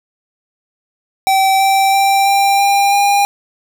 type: tone with pitch steps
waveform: square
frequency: 772 / 778.7 / 785.5 / 792.3 / 799.2 / 806.2 Hz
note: G5 / G5 / G5 / G5 / G5 / G5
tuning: -27 / -12 / +3 / +18 / +33 / +48 cents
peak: -10 dBFS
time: 1.27-3.25 s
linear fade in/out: 0 ms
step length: 330 ms
effects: none